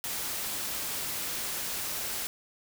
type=noise; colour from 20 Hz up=white; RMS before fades=-34 dBFS; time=0.04-2.27 s; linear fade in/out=0 ms; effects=none